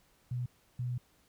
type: tone bursts at uneven times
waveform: sine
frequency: 123.47 Hz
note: B2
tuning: in tune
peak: -32 dBFS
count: 2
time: 0.31-0.46 / 0.79-0.98 s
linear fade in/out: 5 ms
effects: pink hiss -68 dBFS RMS until 1.28 s